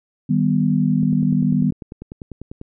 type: chord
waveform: sine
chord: Eb augmented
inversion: none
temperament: equal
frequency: 155.56 / 196 / 246.9 Hz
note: Eb3 / G3 / B3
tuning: 0 / 0 / 0 cents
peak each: -19 dBFS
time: 0.29-1.71 s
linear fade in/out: 10 ms
type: click train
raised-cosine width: 3 ms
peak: -20 dBFS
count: 17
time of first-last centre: 1.03-2.614 s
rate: 10.1 Hz
effects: none